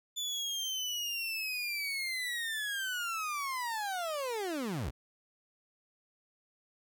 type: linear sweep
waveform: 30% pulse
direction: down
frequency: 3500 to 45.1 Hz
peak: -31 dBFS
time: 0.16-4.91 s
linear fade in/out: 20 ms
effects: none